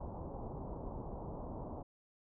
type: low-pass noise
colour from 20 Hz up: pink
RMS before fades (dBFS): -44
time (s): 0-1.83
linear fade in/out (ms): 10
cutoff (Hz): 1000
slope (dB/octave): 48
effects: none